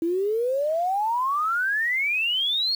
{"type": "exponential sweep", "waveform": "sine", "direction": "up", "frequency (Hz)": [324.6, 4414], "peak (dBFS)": -21, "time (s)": [0.02, 2.75], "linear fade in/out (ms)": 2, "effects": ["8-bit"]}